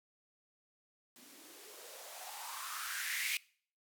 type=noise with band-pass filter sweep; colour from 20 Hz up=violet; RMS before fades=-43 dBFS; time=1.16-3.37 s; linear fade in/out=0 ms; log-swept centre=230 to 2400 Hz; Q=5.5; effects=noise-tail reverb RT60 0.5 s tail -23 dB re dry